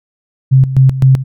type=tone with tremolo; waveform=sine; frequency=132.4 Hz; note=C3; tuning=21 cents sharp; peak=-3 dBFS; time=0.51-1.24 s; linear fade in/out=20 ms; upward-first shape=square; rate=3.9 Hz; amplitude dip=75%; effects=none